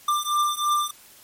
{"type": "beating tone pair", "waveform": "square", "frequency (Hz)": [1187, 1190.1], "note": ["D6", "D6"], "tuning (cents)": [18, 23], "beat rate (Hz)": 3.1, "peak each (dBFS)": [-25, -24], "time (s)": [0.08, 0.91], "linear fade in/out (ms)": 5, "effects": ["white hiss -50 dBFS RMS until 1.23 s", "MP3 64 kbps"]}